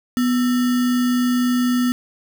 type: tone with sample-and-hold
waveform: sine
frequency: 246.9 Hz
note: B3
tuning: in tune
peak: -15 dBFS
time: 0.17-1.92 s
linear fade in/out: 0 ms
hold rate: 1575 Hz
effects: none